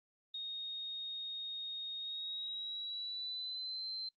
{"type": "tone with pitch glide", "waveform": "sine", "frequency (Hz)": [3721, 4105], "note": ["A#7", "C8"], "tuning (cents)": [-4, -34], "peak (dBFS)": -39, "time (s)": [0.34, 4.09], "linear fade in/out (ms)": 5, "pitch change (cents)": 170, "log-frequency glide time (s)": [1.99, 3.86], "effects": ["noise-tail reverb RT60 0.1 s tail -26 dB re dry", "Opus 24 kbps"]}